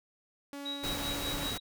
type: tone with pitch glide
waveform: sawtooth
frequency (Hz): 282.4 to 285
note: C#4 to C#4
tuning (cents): +32 to +48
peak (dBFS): -36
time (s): 0.53-1.47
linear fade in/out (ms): 0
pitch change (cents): +16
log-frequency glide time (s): 0.91-1.14
type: tone with tremolo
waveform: sine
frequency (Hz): 3841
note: B7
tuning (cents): -49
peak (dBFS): -34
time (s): 0.65-1.6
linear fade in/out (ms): 10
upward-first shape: sine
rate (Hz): 5.1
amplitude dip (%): 70
type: noise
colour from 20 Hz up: pink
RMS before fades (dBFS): -37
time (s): 0.83-1.58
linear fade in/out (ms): 10
effects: none